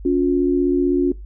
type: tone pair together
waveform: sine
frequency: 280 / 355.9 Hz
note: C#4 / F4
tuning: +18 / +33 cents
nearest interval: major third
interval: 415 cents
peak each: -17 dBFS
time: 0.05-1.12 s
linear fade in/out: 5 ms
effects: noise-tail reverb RT60 0.2 s tail -19 dB re dry + added 50 Hz sine -32 dBFS peak until 1.25 s